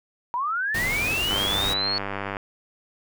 sine linear sweep, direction up, 932.3 to 4419 Hz, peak -23 dBFS, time 0.34-1.98 s, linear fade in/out 0 ms
pink noise, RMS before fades -30 dBFS, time 0.74-1.74 s, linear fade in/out 10 ms
click train, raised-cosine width 0.5 ms, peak -14 dBFS, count 106, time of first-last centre 1.31-2.368 s, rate 99.2 Hz
effects none

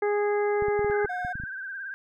harmonic tone, 413 Hz, G#4, 10 cents flat, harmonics 1 / 2 / 3 / 4 / 5, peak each -23 / -31 / -38 / -37 / -38 dBFS, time 0.02-1.06 s, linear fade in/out 5 ms
clicks, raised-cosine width 5 ms, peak -26 dBFS, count 10, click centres 0.623 / 0.684 / 0.793 / 0.846 / 0.899 / 1.047 / 1.249 / 1.355 / 1.4 / 1.437 s
sine tone with vibrato, 1568 Hz, G6, in tune, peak -33 dBFS, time 0.91-1.94 s, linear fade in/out 0 ms, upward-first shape triangle, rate 18 Hz, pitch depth 81 cents each way
triangle tone, 724 Hz, F#5, 38 cents flat, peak -28 dBFS, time 1.09-1.33 s, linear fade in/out 10 ms
effects none

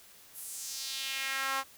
sawtooth tone with high-pass filter sweep, 269.1 Hz, C4, 49 cents sharp, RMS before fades -36 dBFS, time 0.33-1.64 s, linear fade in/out 50 ms, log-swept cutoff 12000 to 990 Hz, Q 1.9, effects white hiss -56 dBFS RMS until 1.77 s

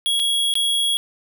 square tone with dropouts, 3322 Hz, G#7, in tune, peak -18 dBFS, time 0.06-0.97 s, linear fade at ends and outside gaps 0 ms, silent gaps 0.195-0.199 / 0.539-0.554 s, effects none

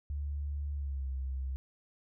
sine tone with pitch glide, 72 to 66.02 Hz, D2 to C2, -34 to +16 cents, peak -33 dBFS, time 0.1-1.56 s, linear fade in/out 0 ms, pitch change -150 cents, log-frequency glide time 0.74-1.09 s, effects none

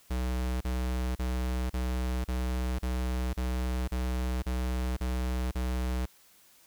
square tone bursts, 62.7 Hz, B1, 27 cents sharp, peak -29 dBFS, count 11, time 0.1-6.06 s, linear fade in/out 10 ms, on 510 ms, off 35 ms, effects white hiss -60 dBFS RMS until 6.66 s

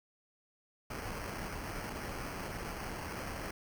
pink noise with sample-and-hold, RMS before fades -41 dBFS, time 0.9-3.51 s, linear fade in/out 5 ms, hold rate 3675 Hz, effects none

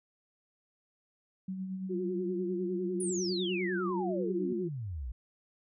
sine tone with tremolo, 188.7 Hz, F#3, 34 cents sharp, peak -33 dBFS, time 1.48-4.53 s, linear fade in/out 5 ms, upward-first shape sine, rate 8.9 Hz, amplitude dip 40%
sine tone with vibrato, 356.8 Hz, F4, 37 cents sharp, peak -32 dBFS, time 1.89-4.69 s, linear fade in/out 20 ms, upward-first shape sine, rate 10 Hz, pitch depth 69 cents each way
sine exponential sweep, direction down, 10000 to 54.5 Hz, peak -35 dBFS, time 3-5.12 s, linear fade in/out 5 ms
effects none

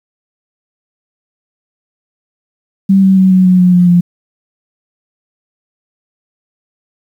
sine tone with pitch steps, 193.9 / 191.12 / 188.38 / 185.68 / 183.02 / 180.39 / 177.81 / 175.26 Hz, G3 / G3 / F#3 / F#3 / F#3 / F#3 / F3 / F3, -19 / -44 / +31 / +6 / -19 / -44 / +31 / +6 cents, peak -4 dBFS, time 2.89-4.01 s, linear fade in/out 10 ms, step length 140 ms, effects 7-bit

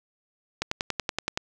click train, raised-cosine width 0.2 ms, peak -9 dBFS, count 9, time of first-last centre 0.62-1.375 s, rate 10.6 Hz, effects none

